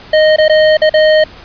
square tone with dropouts, 620 Hz, D#5, 6 cents flat, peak -6 dBFS, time 0.13-1.24 s, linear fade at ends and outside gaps 5 ms, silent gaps 0.362-0.383 / 0.482-0.495 / 0.771-0.817 / 0.895-0.939 s, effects pink hiss -35 dBFS RMS until 1.44 s + resampled to 11025 Hz

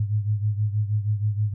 sine beating tone pair, 103.83 / 110.13 Hz, G#2 / A2, 0 / +2 cents, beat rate 6.3 Hz, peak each -22 / -27 dBFS, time 0-1.54 s, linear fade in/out 5 ms, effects none

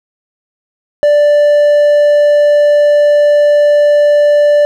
triangle tone, 587.3 Hz, D5, in tune, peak -3 dBFS, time 1.03-4.65 s, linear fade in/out 0 ms, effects none

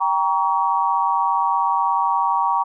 sine chord, G diminished, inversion none, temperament just, 784 / 940.8 / 1128.9 Hz, G5 / Bb5 / Db6, 0 / +16 / +31 cents, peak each -23 / -19 / -21 dBFS, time 0-2.64 s, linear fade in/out 20 ms, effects none

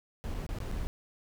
brown noise with dropouts, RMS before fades -35 dBFS, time 0.24-0.87 s, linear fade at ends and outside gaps 0 ms, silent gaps 0.342-0.346 / 0.465-0.49 / 0.586-0.603 / 0.714-0.721 s, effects none

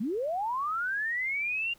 sine linear sweep, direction up, 187.8 to 2817 Hz, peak -28 dBFS, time 0-1.74 s, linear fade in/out 10 ms, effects pink hiss -61 dBFS RMS until 1.78 s

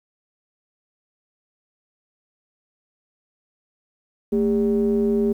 triangle ring-modulated tone, 89.6 Hz, F2, 45 cents sharp, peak -12 dBFS, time 4.32-5.33 s, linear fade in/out 10 ms, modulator 313 Hz, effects 9-bit

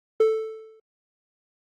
triangle tone with exponential decay, 440.6 Hz, A4, 2 cents sharp, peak -11 dBFS, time 0.2-0.8 s, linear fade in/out 5 ms, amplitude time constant 130 ms, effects Opus 24 kbps

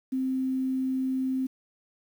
sine tone, 261.6 Hz, C4, in tune, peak -25 dBFS, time 0.12-1.47 s, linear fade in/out 10 ms, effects 9-bit

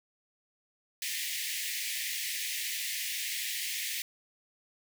pink high-pass noise, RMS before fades -35 dBFS, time 1.02-4.02 s, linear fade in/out 2 ms, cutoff 1800 Hz, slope 96 dB/octave, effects none

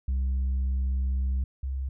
sine tone pair in turn, 65.41 / 66.67 Hz, C2 / C2, 0 / +33 cents, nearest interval unison, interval 33 cents, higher second, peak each -21 / -27 dBFS, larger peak first, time 0.08-1.44 / 1.63-1.89 s, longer first, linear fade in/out 5 ms, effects tanh soft clip ceiling -23 dBFS

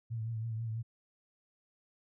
sine tone with vibrato, 112.9 Hz, A2, 45 cents sharp, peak -34 dBFS, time 0.1-0.83 s, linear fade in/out 20 ms, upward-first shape triangle, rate 6.1 Hz, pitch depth 60 cents each way, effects none

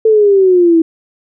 sine exponential sweep, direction down, 447 to 322.3 Hz, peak -5 dBFS, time 0.05-0.82 s, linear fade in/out 5 ms, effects none

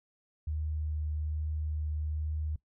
sine tone with vibrato, 76.6 Hz, D#2, 27 cents flat, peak -31 dBFS, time 0.47-2.56 s, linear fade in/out 5 ms, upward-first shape triangle, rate 1.2 Hz, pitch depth 11 cents each way, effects noise-tail reverb RT60 0.1 s tail -19 dB re dry

